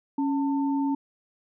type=tone pair together; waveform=sine; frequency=277.2 / 894.7 Hz; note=C#4 / A5; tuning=0 / +29 cents; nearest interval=octave + minor sixth; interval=2029 cents; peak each=-23 / -32 dBFS; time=0.18-0.95 s; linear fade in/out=5 ms; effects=none